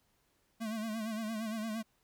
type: tone with vibrato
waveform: square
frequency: 220 Hz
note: A3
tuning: in tune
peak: -36 dBFS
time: 0.6-1.83 s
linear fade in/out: 20 ms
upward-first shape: sine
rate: 8.7 Hz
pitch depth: 69 cents each way
effects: pink hiss -74 dBFS RMS until 2.03 s